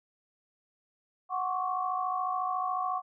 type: tone cluster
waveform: sine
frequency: 738 / 1085 / 1139 Hz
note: F#5 / C#6 / C#6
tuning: -5 / -37 / +47 cents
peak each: -32 / -34 / -33 dBFS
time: 1.29-3.02 s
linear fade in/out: 50 ms
effects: none